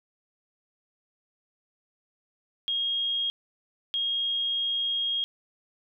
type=tone bursts at uneven times; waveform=sine; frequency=3259 Hz; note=G#7; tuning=33 cents flat; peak=-25 dBFS; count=2; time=2.68-3.3 / 3.94-5.24 s; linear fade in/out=0 ms; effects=none